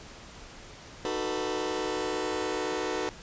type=chord; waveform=sawtooth; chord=B dominant seventh; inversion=first; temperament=just; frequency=308.7 / 370.4 / 444.5 / 493.9 Hz; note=D#4 / F#4 / A4 / B4; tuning=-14 / +2 / +18 / 0 cents; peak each=-32 / -30 / -30 / -31 dBFS; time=1.05-3.09 s; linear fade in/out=0 ms; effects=pink hiss -47 dBFS RMS until 3.22 s + resampled to 16000 Hz